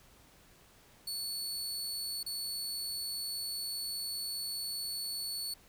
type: tone with dropouts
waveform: sawtooth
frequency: 4435 Hz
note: C#8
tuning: in tune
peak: -33 dBFS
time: 1.07-5.54 s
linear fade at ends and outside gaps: 5 ms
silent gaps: 2.231-2.262 s
effects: pink hiss -61 dBFS RMS until 5.68 s